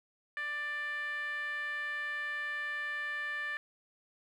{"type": "tone with band-pass filter", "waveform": "10% pulse", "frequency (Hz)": 590, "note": "D5", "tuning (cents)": 8, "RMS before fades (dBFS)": -37, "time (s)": [0.37, 3.57], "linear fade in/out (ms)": 0, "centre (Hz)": 1700, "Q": 5.3, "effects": ["12-bit"]}